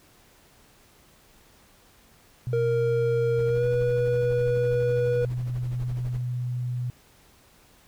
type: tone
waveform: sine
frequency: 123.47 Hz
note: B2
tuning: in tune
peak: -26 dBFS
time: 2.47-6.9 s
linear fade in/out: 0 ms
type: tone with pitch glide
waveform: triangle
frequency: 466.2 to 485.7 Hz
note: A#4 to B4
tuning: 0 to -29 cents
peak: -20 dBFS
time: 2.53-5.25 s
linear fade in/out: 2 ms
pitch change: +71 cents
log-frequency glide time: 3.47-3.66 s
type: noise with tremolo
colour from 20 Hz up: brown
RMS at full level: -38 dBFS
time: 3.38-6.21 s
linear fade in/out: 0 ms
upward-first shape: sine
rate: 12 Hz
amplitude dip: 85%
effects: pink hiss -57 dBFS RMS until 7.87 s